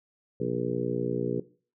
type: harmonic tone with a mistuned harmonic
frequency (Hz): 60.3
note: B1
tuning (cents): -41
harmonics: 2 / 3 / 4 / 5 / 6 / 7 / 8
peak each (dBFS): -35 / -34 / -35 / -36 / -34 / -31 / -35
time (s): 0.4-1.4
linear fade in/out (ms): 5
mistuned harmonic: 2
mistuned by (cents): +120
effects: noise-tail reverb RT60 0.4 s tail -19 dB re dry